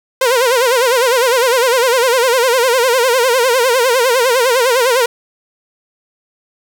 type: tone with vibrato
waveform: sawtooth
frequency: 495.9 Hz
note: B4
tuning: 7 cents sharp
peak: -6 dBFS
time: 0.21-5.06 s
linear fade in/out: 5 ms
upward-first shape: sine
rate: 9.9 Hz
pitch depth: 130 cents each way
effects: none